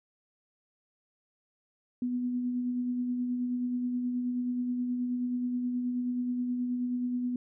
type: tone with tremolo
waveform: sine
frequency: 246.9 Hz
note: B3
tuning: in tune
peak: -27 dBFS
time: 2.02-7.36 s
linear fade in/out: 2 ms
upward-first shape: sine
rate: 9.4 Hz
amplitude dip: 30%
effects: none